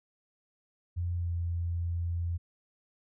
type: tone with pitch glide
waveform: sine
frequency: 87.31 to 85.56 Hz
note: F2 to F2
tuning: 0 to -35 cents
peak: -29 dBFS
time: 0.96-2.38 s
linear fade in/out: 20 ms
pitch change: -35 cents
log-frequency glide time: 1.15-1.31 s
effects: none